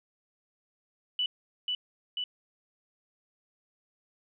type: tone with echo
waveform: sine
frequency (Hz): 2970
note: F#7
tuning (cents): +6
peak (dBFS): -26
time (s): 1.19-1.26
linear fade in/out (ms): 2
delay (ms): 490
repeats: 2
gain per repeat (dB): -2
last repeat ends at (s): 2.24
effects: none